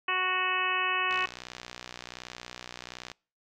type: harmonic tone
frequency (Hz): 369.6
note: F#4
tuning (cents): -2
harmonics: 1 / 2 / 3 / 4 / 5 / 6 / 7 / 8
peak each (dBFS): -40 / -39 / -30 / -37 / -33 / -38 / -31 / -36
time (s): 0.08-1.26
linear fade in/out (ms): 5
type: click train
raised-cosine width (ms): 0.2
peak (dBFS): -22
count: 124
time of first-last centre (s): 1.11-3.117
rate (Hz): 61.3
effects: noise-tail reverb RT60 0.4 s tail -26 dB re dry